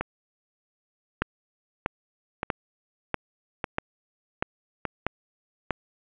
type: two click trains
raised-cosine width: 0.5 ms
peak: -9 / -12 dBFS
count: 8 / 5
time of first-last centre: 1.22-5.707 / 0.01-4.853 s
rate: 1.56 / 0.826 Hz
effects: resampled to 8000 Hz + 7-bit